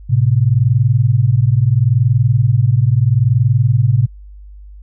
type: tone pair together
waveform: sine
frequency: 109.65 / 130.4 Hz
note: A2 / C3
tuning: -6 / -5 cents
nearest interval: minor third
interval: 301 cents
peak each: -12 dBFS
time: 0.09-4.07 s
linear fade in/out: 20 ms
effects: added 50 Hz sine -33 dBFS peak until 4.82 s

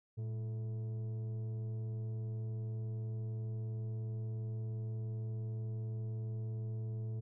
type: tone with frequency modulation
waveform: sine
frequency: 112.9 Hz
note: A2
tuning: 45 cents sharp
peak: -34 dBFS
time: 0.17-7.21 s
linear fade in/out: 20 ms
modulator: 323 Hz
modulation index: 0.28
effects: tanh soft clip ceiling -36 dBFS

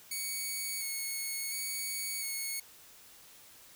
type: tone with vibrato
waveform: 5% pulse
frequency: 2217 Hz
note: C#7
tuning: in tune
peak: -25 dBFS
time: 0.11-2.6 s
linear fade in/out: 5 ms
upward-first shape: square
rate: 0.71 Hz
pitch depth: 16 cents each way
effects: white hiss -56 dBFS RMS until 3.75 s

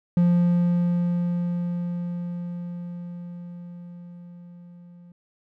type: tone with level ramp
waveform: triangle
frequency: 174.61 Hz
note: F3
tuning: in tune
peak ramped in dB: -13 to -43 dBFS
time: 0.17-5.12 s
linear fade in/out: 2 ms
effects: none

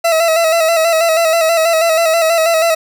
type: tone with vibrato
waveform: 40% pulse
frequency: 656 Hz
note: E5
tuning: 9 cents flat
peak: -9 dBFS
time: 0.04-2.75 s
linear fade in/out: 10 ms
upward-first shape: square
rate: 6.2 Hz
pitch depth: 43 cents each way
effects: none

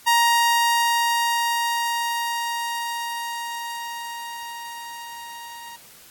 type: tone with level ramp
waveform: sawtooth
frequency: 938 Hz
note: A#5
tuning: 11 cents sharp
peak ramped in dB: -11 to -33 dBFS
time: 0.06-5.77 s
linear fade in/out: 20 ms
effects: white hiss -48 dBFS RMS until 6.1 s + AAC 64 kbps

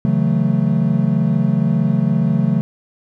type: chord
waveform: triangle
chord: F# minor seventh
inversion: second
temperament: equal with one note detuned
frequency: 138.59 / 162.83 / 185 / 220 Hz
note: C#3 / E3 / F#3 / A3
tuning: 0 / -21 / 0 / 0 cents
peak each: -17 dBFS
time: 0.05-2.61 s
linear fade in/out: 0 ms
effects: none

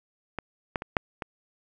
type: clicks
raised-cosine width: 0.5 ms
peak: -16 / -12 / -19 / -6 / -17 dBFS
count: 5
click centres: 0.387 / 0.758 / 0.821 / 0.968 / 1.222 s
effects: none

